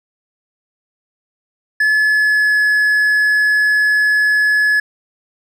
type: tone with pitch glide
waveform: triangle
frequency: 1718 to 1703.2 Hz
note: A6 to G#6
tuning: -42 to +43 cents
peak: -9 dBFS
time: 1.8-4.8 s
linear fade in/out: 5 ms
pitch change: -15 cents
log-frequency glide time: 1.93-2.59 s
effects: none